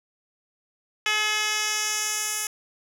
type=tone with band-pass filter sweep; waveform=10% pulse; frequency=426 Hz; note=G#4; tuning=44 cents sharp; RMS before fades=-26 dBFS; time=1.06-2.47 s; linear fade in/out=2 ms; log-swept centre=3300 to 9200 Hz; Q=1.3; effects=none